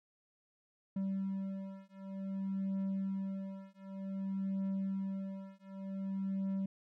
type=beating tone pair; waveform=triangle; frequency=193.3 / 193.84 Hz; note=G3 / G3; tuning=-24 / -19 cents; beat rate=0.54 Hz; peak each=-37 / -37 dBFS; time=0.96-6.66 s; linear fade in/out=5 ms; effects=none